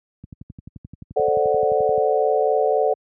click train, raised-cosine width 5 ms, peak -23 dBFS, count 21, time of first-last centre 0.24-1.979 s, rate 11.5 Hz
sine chord, D dominant seventh, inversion second, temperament equal, 440 / 523.3 / 587.3 / 740 Hz, A4 / C5 / D5 / F#5, 0 / 0 / 0 / 0 cents, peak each -20 / -23 / -22 / -22 dBFS, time 1.16-2.94 s, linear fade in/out 10 ms
effects high-pass 80 Hz 12 dB/octave

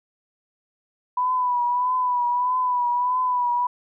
sine tone with vibrato, 989 Hz, B5, 2 cents sharp, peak -19 dBFS, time 1.17-3.67 s, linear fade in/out 5 ms, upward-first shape triangle, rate 1.6 Hz, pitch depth 49 cents each way, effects none

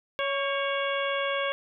harmonic tone with a mistuned harmonic, 557 Hz, C#5, 8 cents sharp, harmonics 1 / 2 / 3 / 4 / 5 / 6, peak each -29 / -32 / -34 / -35 / -36 / -37 dBFS, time 0.19-1.52 s, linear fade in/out 0 ms, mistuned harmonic 3, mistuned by -56 cents, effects none

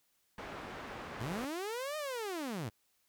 white low-pass noise, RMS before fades -45 dBFS, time 0.38-1.45 s, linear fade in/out 2 ms, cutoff 1400 Hz, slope 12 dB/octave
sawtooth linear two-way sweep, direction up then down, 92.5 to 622.3 to 92.5 Hz, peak -33 dBFS, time 1.19-2.7 s, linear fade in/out 20 ms, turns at 1.97 s
effects white hiss -75 dBFS RMS until 3.08 s

